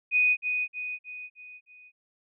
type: tone with echo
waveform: sine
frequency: 2487 Hz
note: D#7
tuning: 1 cent flat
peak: -19 dBFS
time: 0.11-0.37 s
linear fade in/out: 50 ms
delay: 310 ms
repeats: 5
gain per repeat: -6 dB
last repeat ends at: 1.92 s
effects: none